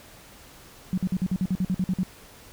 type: tone bursts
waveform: sine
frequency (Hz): 185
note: F#3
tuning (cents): 0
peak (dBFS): -21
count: 12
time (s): 0.93-2.032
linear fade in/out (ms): 0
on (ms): 46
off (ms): 50
effects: pink hiss -49 dBFS RMS until 2.52 s